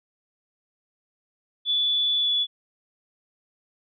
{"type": "tone with pitch glide", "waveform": "sine", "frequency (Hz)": [3455, 3427], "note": ["A7", "A7"], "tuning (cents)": [-32, -46], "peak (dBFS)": -20, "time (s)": [1.65, 2.47], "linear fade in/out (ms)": 50, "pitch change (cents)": -14, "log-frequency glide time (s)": [2.18, 2.3], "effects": []}